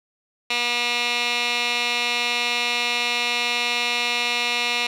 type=tone with band-pass filter; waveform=15% pulse; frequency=240.8 Hz; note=B3; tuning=44 cents flat; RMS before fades=-23 dBFS; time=0.5-4.87 s; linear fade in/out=5 ms; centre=3100 Hz; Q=2.5; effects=none